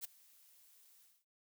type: noise with ADSR envelope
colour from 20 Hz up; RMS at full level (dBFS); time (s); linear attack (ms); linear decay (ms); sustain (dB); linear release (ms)
blue; -41; 0.01-1.25; 36; 10; -24; 230
effects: none